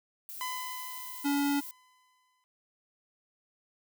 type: noise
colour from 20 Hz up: violet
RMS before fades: -43 dBFS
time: 0.29-1.71 s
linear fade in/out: 0 ms
type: tone with exponential decay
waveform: sawtooth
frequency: 1011 Hz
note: B5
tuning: 40 cents sharp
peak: -29 dBFS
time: 0.41-2.44 s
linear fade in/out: 0 ms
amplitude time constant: 440 ms
type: tone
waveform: square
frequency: 284.2 Hz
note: C#4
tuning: 43 cents sharp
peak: -27 dBFS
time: 1.24-1.61 s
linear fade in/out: 20 ms
effects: none